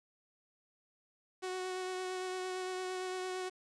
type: tone with vibrato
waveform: sawtooth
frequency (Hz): 370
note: F#4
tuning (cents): 0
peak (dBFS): -33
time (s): 1.42-3.5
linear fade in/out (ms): 20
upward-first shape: sine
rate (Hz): 8.8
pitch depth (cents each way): 14
effects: resampled to 22050 Hz + 10-bit